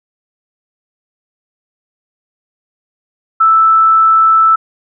sine tone, 1318.5 Hz, E6, in tune, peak -5 dBFS, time 3.4-4.56 s, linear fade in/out 10 ms, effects none

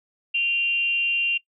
sine tone with frequency modulation, 2775 Hz, F7, 12 cents flat, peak -19 dBFS, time 0.34-1.38 s, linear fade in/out 10 ms, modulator 349 Hz, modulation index 0.25, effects noise-tail reverb RT60 0.1 s tail -22 dB re dry

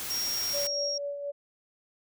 white noise, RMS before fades -36 dBFS, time 0-0.67 s, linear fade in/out 0 ms
sine tone, 5588 Hz, F8, in tune, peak -29 dBFS, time 0.1-0.98 s, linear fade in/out 5 ms
sine tone with tremolo, 571 Hz, D5, 49 cents flat, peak -30 dBFS, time 0.53-1.32 s, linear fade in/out 20 ms, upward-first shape sine, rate 4.2 Hz, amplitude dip 45%
effects none

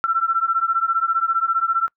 sine beating tone pair, 1339 / 1354 Hz, E6 / E6, +27 / +46 cents, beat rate 15 Hz, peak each -20 dBFS, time 0.04-1.88 s, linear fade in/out 0 ms, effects noise-tail reverb RT60 0.1 s tail -25 dB re dry

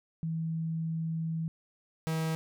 sine / 45% pulse tone pair in turn, 162.4 / 160.44 Hz, E3 / E3, -26 / -47 cents, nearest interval unison, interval 21 cents, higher first, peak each -30 / -29 dBFS, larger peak second, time 0.23-1.48 / 2.07-2.35 s, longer first, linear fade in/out 0 ms, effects none

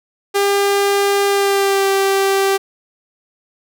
sawtooth tone with pitch glide, 400.5 to 390.7 Hz, G4 to G4, +37 to -6 cents, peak -9 dBFS, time 0.34-2.58 s, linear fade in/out 20 ms, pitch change -43 cents, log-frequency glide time 1.28-1.89 s, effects none

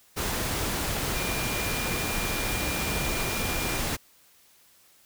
sine tone in noise, 2400 Hz, D7, 37 cents sharp, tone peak -35 dBFS, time 1.14-3.79 s, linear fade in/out 20 ms, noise pink, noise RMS -29 dBFS, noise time 0.16-3.97 s, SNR -9 dB, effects white hiss -59 dBFS RMS until 5.05 s

